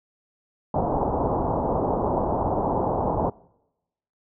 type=low-pass noise; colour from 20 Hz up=white; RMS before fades=-24 dBFS; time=0.74-3.3 s; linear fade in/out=5 ms; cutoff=950 Hz; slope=48 dB/octave; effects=noise-tail reverb RT60 0.9 s tail -24 dB re dry